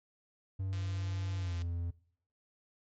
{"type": "tone with pitch glide", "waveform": "triangle", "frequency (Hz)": [95.7, 85.75], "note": ["G2", "F2"], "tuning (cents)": [-41, -31], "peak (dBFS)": -31, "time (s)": [0.59, 1.91], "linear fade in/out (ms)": 10, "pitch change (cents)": -190, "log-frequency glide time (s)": [1.38, 1.56]}
{"type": "click train", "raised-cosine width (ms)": 0.2, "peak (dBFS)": -34, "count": 154, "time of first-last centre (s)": [0.73, 1.62], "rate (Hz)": 172}
{"effects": ["noise-tail reverb RT60 0.6 s tail -21 dB re dry", "MP3 48 kbps"]}